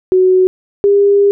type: tone pair in turn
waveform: sine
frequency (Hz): 371.2 / 402.6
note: F#4 / G4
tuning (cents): +6 / +46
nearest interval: minor second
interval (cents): 140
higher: second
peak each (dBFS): -6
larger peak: neither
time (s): 0.12-0.47 / 0.84-1.31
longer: second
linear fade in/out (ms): 0
effects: none